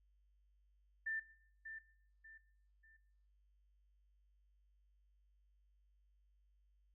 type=tone with echo; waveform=sine; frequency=1782 Hz; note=A6; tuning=22 cents sharp; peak=-38 dBFS; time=1.06-1.2 s; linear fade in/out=10 ms; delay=590 ms; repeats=3; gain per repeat=-9 dB; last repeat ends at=2.97 s; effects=noise-tail reverb RT60 0.7 s tail -21 dB re dry + added 50 Hz sine -70 dBFS peak until 6.94 s